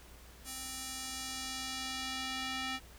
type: tone with band-pass filter sweep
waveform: square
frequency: 261.6 Hz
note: C4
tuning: in tune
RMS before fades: -40 dBFS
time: 0.44-2.8 s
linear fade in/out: 50 ms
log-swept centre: 9700 to 2800 Hz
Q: 0.93
effects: added 60 Hz sine -55 dBFS peak until 2.98 s + pink hiss -57 dBFS RMS until 2.98 s